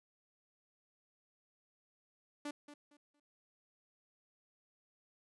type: tone with echo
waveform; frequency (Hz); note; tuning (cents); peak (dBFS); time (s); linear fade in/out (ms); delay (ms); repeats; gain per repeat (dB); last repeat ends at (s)
sawtooth; 292.5; D4; -7; -36; 2.45-2.51; 5; 230; 3; -12; 3.2
effects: resampled to 24000 Hz